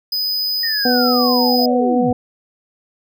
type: tone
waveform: square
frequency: 4997 Hz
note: D#8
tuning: 7 cents sharp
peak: -18 dBFS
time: 0.12-1.66 s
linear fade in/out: 5 ms
type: linear sweep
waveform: sine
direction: down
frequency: 1864.7 to 87 Hz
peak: -22 dBFS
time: 0.63-2.12 s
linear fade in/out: 5 ms
type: harmonic tone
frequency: 246.9 Hz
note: B3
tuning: in tune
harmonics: 1 / 2 / 3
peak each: -16 / -18 / -20 dBFS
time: 0.85-2.13 s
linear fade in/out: 5 ms
effects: none